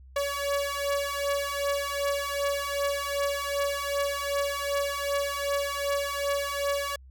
sawtooth beating tone pair, 564 / 566.6 Hz, C#5 / C#5, +30 / +38 cents, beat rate 2.6 Hz, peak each -26 dBFS, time 0.16-6.96 s, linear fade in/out 5 ms, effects added 65 Hz sine -47 dBFS peak until 7.1 s

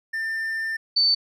triangle / sine tone pair in turn, 1793 / 4534 Hz, A6 / C#8, +32 / +38 cents, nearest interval octave + major third, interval 1606 cents, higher second, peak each -23 / -16 dBFS, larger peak second, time 0.13-0.77 / 0.96-1.15 s, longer first, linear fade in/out 10 ms, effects none

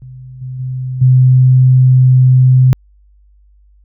sine tone with level steps, 128.5 Hz, C3, 31 cents flat, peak -29 / -21 / -17 / -4 dBFS, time 0.02-2.73 s, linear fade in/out 0 ms, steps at 0.41 / 0.59 / 1.01 s, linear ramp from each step 10 ms, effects added 50 Hz sine -44 dBFS peak until 3.84 s

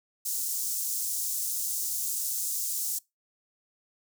pink high-pass noise, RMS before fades -31 dBFS, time 0.25-2.99 s, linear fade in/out 10 ms, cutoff 6400 Hz, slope 24 dB/octave, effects noise-tail reverb RT60 0.2 s tail -23 dB re dry

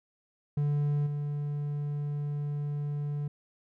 triangle tone with level steps, 145.9 Hz, D3, 11 cents flat, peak -23 / -28 dBFS, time 0.57-3.28 s, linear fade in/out 5 ms, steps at 1.06 s, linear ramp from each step 10 ms, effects none

